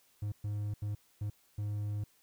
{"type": "tone bursts at uneven times", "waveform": "triangle", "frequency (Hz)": 103.83, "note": "G#2", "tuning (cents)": 0, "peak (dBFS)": -31, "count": 5, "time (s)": [[0.22, 0.32], [0.44, 0.74], [0.82, 0.95], [1.21, 1.3], [1.58, 2.04]], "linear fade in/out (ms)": 5, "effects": ["white hiss -68 dBFS RMS until 2.22 s"]}